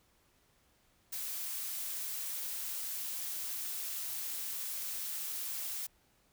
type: noise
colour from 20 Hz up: blue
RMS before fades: -39 dBFS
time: 1.12-5.87 s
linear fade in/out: 10 ms
effects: pink hiss -70 dBFS RMS until 6.32 s